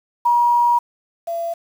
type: tone pair in turn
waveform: sine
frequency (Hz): 956 / 676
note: A#5 / E5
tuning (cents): +43 / +43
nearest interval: tritone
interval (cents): 600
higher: first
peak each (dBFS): -12 / -21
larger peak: first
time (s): 0.25-0.79 / 1.27-1.54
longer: first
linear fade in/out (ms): 10
effects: 7-bit